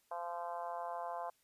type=harmonic tone with a mistuned harmonic; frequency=172.4 Hz; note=F3; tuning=22 cents flat; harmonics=3 / 4 / 5 / 6 / 7 / 8 / 9; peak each=-48 / -42 / -45 / -45 / -55 / -58 / -59 dBFS; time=0.11-1.3 s; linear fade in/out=5 ms; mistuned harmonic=8; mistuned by=-29 cents; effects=white hiss -74 dBFS RMS until 1.43 s + resampled to 32000 Hz